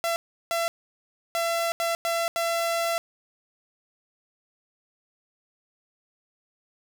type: tone bursts at uneven times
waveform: sawtooth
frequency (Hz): 674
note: E5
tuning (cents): +38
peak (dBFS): -20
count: 6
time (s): 0.04-0.16 / 0.51-0.68 / 1.35-1.72 / 1.8-1.95 / 2.05-2.28 / 2.36-2.98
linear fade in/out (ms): 0
effects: none